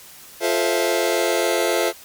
sawtooth chord, F major seventh, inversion none, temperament just, 349.2 / 436.5 / 523.8 / 654.8 Hz, F4 / A4 / C5 / E5, 0 / -14 / +2 / -12 cents, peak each -19 dBFS, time 0.4-1.93 s, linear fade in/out 50 ms, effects white hiss -43 dBFS RMS until 2.04 s + MP3 96 kbps

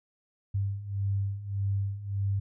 sine beating tone pair, 98 / 99.7 Hz, G2 / G2, 0 / +30 cents, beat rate 1.7 Hz, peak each -33 / -29 dBFS, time 0.54-2.4 s, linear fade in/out 10 ms, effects none

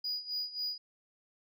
sine tone with tremolo, 4913 Hz, D#8, 23 cents flat, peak -29 dBFS, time 0.04-0.78 s, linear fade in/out 5 ms, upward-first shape sine, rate 3.7 Hz, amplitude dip 85%, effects tanh soft clip ceiling -31 dBFS

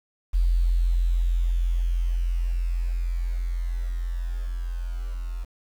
sine tone with level ramp, 43.12 Hz, F1, 21 cents flat, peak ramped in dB -17 to -28 dBFS, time 0.33-5.45 s, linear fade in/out 20 ms, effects 8-bit

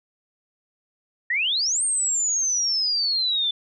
sine exponential two-way sweep, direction up then down, 1828 to 8800 to 3486 Hz, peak -20 dBFS, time 1.3-3.51 s, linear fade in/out 5 ms, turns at 1.83 s, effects none

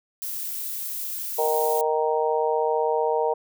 violet noise, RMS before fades -31 dBFS, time 0.22-1.81 s, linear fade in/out 0 ms
harmonic tone, 155.56 Hz, D#3, in tune, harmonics 3 / 4 / 5 / 6, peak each -23 / -27 / -28 / -27 dBFS, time 1.38-3.34 s, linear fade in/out 10 ms
effects none

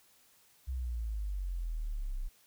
sine exponential sweep, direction down, 66.1 to 30.87 Hz, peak -33 dBFS, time 0.67-2.29 s, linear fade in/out 20 ms, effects white hiss -65 dBFS RMS until 2.46 s

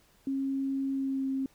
sine tone with pitch glide, 271 to 267.6 Hz, C#4 to C4, -39 to +39 cents, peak -28 dBFS, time 0.27-1.46 s, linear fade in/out 2 ms, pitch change -22 cents, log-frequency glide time 0.93-1.27 s, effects pink hiss -64 dBFS RMS until 1.54 s

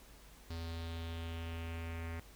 square tone with low-pass filter sweep, 82.9 Hz, E2, 10 cents sharp, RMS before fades -42 dBFS, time 0.5-2.2 s, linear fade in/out 5 ms, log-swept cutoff 4600 to 2100 Hz, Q 3.1, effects added 50 Hz sine -59 dBFS peak until 2.35 s + pink hiss -60 dBFS RMS until 2.35 s

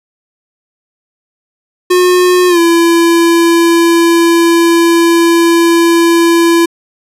square tone with pitch glide, 361.2 to 337 Hz, F#4 to E4, -42 to +38 cents, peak -6 dBFS, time 1.9-6.66 s, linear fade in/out 10 ms, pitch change -120 cents, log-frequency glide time 2.48-2.59 s, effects resampled to 32000 Hz

